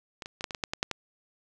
clicks, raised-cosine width 0.2 ms, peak -21 / -22 / -20 / -13 / -21 / -17 / -11 / -13 / -9 / -13 dBFS, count 10, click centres 0.222 / 0.259 / 0.409 / 0.442 / 0.508 / 0.548 / 0.638 / 0.735 / 0.829 / 0.913 s, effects none

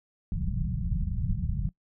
pink low-pass noise, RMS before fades -29 dBFS, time 0.32-1.69 s, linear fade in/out 2 ms, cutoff 200 Hz, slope 96 dB/octave, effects noise-tail reverb RT60 0.1 s tail -19 dB re dry

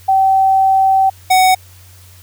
sine / square tone pair in turn, 770 / 746.8 Hz, G5 / F#5, -31 / +16 cents, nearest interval minor second, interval 53 cents, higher first, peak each -8 dBFS, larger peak neither, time 0.08-1.1 / 1.3-1.55 s, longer first, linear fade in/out 10 ms, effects added 91 Hz sine -40 dBFS peak until 2.22 s + white hiss -45 dBFS RMS until 2.22 s

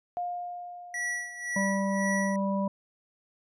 sine tone with exponential decay, 708 Hz, F5, 23 cents sharp, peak -28 dBFS, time 0.17-2.2 s, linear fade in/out 0 ms, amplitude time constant 440 ms
square tone with tremolo, 1940 Hz, B6, 31 cents flat, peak -29 dBFS, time 0.94-2.36 s, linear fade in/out 2 ms, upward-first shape sine, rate 1.9 Hz, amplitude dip 75%
harmonic tone, 196 Hz, G3, in tune, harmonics 1 / 3 / 5, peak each -27 / -32 / -34 dBFS, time 1.56-2.68 s, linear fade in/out 5 ms
effects resampled to 22050 Hz

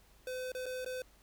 square tone with dropouts, 509 Hz, C5, 48 cents flat, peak -38 dBFS, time 0.27-1.02 s, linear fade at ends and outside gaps 2 ms, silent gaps 0.519-0.549 / 0.658-0.663 / 0.847-0.861 s, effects added 50 Hz sine -64 dBFS peak until 1.22 s + pink hiss -65 dBFS RMS until 1.22 s

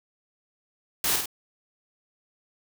white noise with echo, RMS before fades -25 dBFS, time 1.04-1.16 s, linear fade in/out 2 ms, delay 49 ms, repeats 2, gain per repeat -4 dB, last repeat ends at 1.258 s, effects none

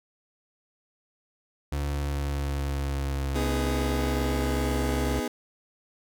35% pulse tone with pitch glide, 71.6 to 67.86 Hz, D2 to C#2, -43 to -36 cents, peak -25 dBFS, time 1.72-5.2 s, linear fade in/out 5 ms, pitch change -93 cents, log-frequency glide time 1.89-3.61 s
30% pulse chord, G# minor, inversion first, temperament just, 249.2 / 311.5 / 415.3 Hz, B3 / D#4 / G#4, +16 / +2 / 0 cents, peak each -28 / -31 / -30 dBFS, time 3.35-5.28 s, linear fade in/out 5 ms
effects none

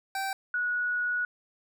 25% pulse / sine tone pair in turn, 777 / 1462.1 Hz, G5 / F#6, -16 / -21 cents, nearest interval major seventh, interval 1095 cents, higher second, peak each -26 dBFS, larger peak neither, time 0.15-0.33 / 0.54-1.25 s, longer second, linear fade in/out 2 ms, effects none

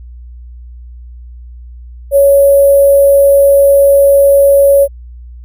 sine tone with sample-and-hold, 558 Hz, C#5, 11 cents sharp, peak -3 dBFS, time 2.11-4.88 s, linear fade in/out 50 ms, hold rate 11025 Hz, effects added 60 Hz sine -28 dBFS peak until 5.44 s

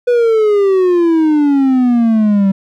triangle exponential sweep, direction down, 493.9 to 191.7 Hz, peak -6 dBFS, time 0.07-2.52 s, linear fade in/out 10 ms, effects none

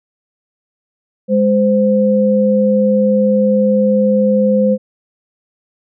sine tone pair together, 205.9 / 516.6 Hz, G#3 / C5, -15 / -22 cents, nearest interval octave + major third, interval 1593 cents, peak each -12 dBFS, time 1.28-4.78 s, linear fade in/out 50 ms, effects none

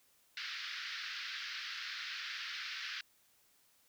pink band-pass noise, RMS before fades -43 dBFS, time 0.37-3.01 s, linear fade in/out 2 ms, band 1400 to 5200 Hz, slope 48 dB/octave, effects white hiss -70 dBFS RMS until 3.88 s

